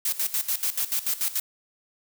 blue noise with tremolo, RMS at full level -25 dBFS, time 0.05-1.4 s, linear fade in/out 5 ms, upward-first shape square, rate 6.9 Hz, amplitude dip 80%, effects none

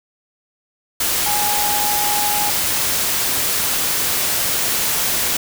sine tone in noise, 830 Hz, G#5, 1 cent flat, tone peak -21 dBFS, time 1.26-2.5 s, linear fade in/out 5 ms, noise white, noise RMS -19 dBFS, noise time 1-5.37 s, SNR -5 dB, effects none

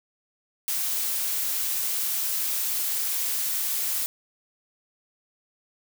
blue noise, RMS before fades -27 dBFS, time 0.68-4.06 s, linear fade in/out 0 ms, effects none

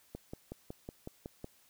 click train, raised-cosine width 2 ms, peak -28 dBFS, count 8, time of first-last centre 0.15-1.444 s, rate 5.41 Hz, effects white hiss -66 dBFS RMS until 1.69 s

